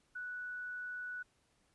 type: tone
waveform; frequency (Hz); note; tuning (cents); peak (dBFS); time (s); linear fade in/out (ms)
sine; 1478; F#6; -2; -40; 0.15-1.23; 10
effects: pink hiss -74 dBFS RMS until 1.74 s + resampled to 24000 Hz